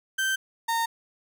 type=tone pair in turn; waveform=35% pulse; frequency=1556 / 918.3 Hz; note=G6 / A#5; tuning=-13 / -26 cents; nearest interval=major sixth; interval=913 cents; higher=first; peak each=-22 dBFS; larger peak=neither; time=0.18-0.36 / 0.68-0.86 s; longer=neither; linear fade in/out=10 ms; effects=none